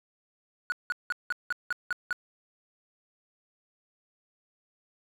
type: tone bursts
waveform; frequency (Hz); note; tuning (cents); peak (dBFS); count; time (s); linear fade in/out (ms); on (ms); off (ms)
triangle; 1461; F#6; -22; -24; 8; 0.7-2.128; 0; 21; 180
effects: none